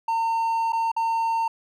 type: tone with dropouts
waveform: triangle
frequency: 910 Hz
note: A#5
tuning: 42 cents flat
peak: -19 dBFS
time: 0.08-1.48 s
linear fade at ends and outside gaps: 5 ms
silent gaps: 0.723-0.73 / 0.917-0.964 s
effects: none